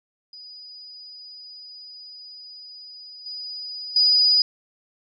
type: tone with level steps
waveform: sine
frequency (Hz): 4942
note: D#8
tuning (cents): -13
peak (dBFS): -39 / -31 / -14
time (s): 0.33-4.42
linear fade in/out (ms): 2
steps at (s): 3.26 / 3.96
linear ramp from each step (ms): 2
effects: none